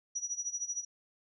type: tone with tremolo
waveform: sine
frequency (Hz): 5830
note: F#8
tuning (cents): -26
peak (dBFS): -31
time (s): 0.15-0.85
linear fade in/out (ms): 10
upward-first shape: sine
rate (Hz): 13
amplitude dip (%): 85
effects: none